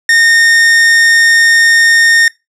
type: tone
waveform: 45% pulse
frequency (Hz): 1836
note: A#6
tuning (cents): -27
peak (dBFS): -5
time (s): 0.09-2.28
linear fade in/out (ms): 2
effects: noise-tail reverb RT60 0.2 s tail -21 dB re dry + low-pass 9000 Hz 12 dB/octave